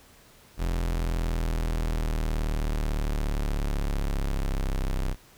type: linear sweep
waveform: 40% pulse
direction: down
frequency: 42.95 to 32.2 Hz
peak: -24 dBFS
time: 0.57-5.16 s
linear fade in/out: 50 ms
effects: pink hiss -55 dBFS RMS until 5.37 s